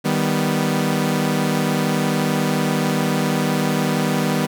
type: chord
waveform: sawtooth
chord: Eb augmented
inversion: none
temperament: equal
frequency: 155.56 / 196 / 246.9 Hz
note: Eb3 / G3 / B3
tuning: 0 / 0 / 0 cents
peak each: -18 dBFS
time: 0.04-4.47 s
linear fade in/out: 20 ms
effects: none